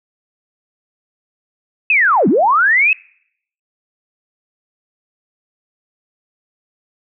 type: linear two-way sweep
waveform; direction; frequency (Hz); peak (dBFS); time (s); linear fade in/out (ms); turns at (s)
sine; down then up; 2637 to 170 to 2637; -9; 1.9-2.93; 2; 2.28
effects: noise-tail reverb RT60 0.7 s tail -26 dB re dry